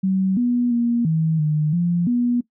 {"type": "tone with pitch steps", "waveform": "sine", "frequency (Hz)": [190, 243.3, 236.7, 160, 152.1, 173.3, 242.4], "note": ["F#3", "B3", "A#3", "D#3", "D#3", "F3", "B3"], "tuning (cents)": [46, -26, 27, 49, -39, -13, -32], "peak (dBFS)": -16, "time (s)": [0.03, 2.41], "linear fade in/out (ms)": 10, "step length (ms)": 340, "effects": ["noise-tail reverb RT60 0.1 s tail -18 dB re dry"]}